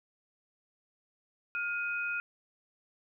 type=tone pair together; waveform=sine; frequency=1415 / 2505 Hz; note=F6 / D#7; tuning=+22 / +11 cents; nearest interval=minor seventh; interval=989 cents; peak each=-33 / -35 dBFS; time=1.55-2.2 s; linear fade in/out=0 ms; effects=none